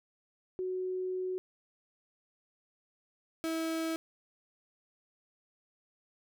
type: tone pair in turn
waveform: sine / 35% pulse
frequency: 370 / 324.6 Hz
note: F#4 / E4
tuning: 0 / -27 cents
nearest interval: major second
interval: 227 cents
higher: first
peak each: -32 / -30 dBFS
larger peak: second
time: 0.59-1.38 / 3.44-3.96 s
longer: first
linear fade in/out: 0 ms
effects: none